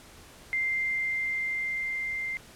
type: tone with level ramp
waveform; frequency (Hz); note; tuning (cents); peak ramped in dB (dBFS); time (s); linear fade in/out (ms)
sine; 2093; C7; 0; -25 to -30; 0.53-2.37; 0
effects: pink hiss -51 dBFS RMS until 2.55 s + low-pass 12000 Hz 12 dB/octave